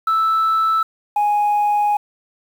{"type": "tone pair in turn", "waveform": "sine", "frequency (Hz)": [1317, 829.7], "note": ["E6", "G#5"], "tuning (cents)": [-2, -2], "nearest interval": "minor sixth", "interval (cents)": 800, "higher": "first", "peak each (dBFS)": [-12, -12], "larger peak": "neither", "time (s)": [[0.07, 0.83], [1.16, 1.97]], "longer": "second", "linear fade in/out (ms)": 5, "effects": ["tanh soft clip ceiling -12 dBFS", "7-bit"]}